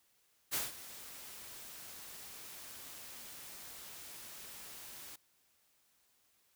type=noise with ADSR envelope; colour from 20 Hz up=white; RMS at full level=-34 dBFS; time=0.51-5.16 s; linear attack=33 ms; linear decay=170 ms; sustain=-16 dB; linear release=6 ms; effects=white hiss -73 dBFS RMS until 6.55 s